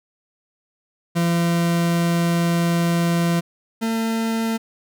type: tone pair in turn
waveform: 40% pulse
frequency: 170.3 / 225.5 Hz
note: F3 / A3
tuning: -43 / +43 cents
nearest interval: perfect fourth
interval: 486 cents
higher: second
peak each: -16 / -19 dBFS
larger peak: first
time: 1.15-3.41 / 3.81-4.58 s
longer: first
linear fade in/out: 20 ms
effects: none